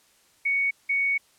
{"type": "tone bursts at uneven times", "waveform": "sine", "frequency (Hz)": 2228, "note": "C#7", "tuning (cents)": 8, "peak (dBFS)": -21, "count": 2, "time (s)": [[0.45, 0.71], [0.89, 1.18]], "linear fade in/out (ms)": 10, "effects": ["white hiss -61 dBFS RMS until 1.38 s", "low-pass 11000 Hz 12 dB/octave"]}